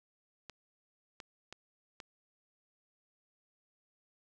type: clicks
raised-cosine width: 0.2 ms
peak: -28 dBFS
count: 4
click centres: 0.497 / 1.202 / 1.526 / 2.002 s
effects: none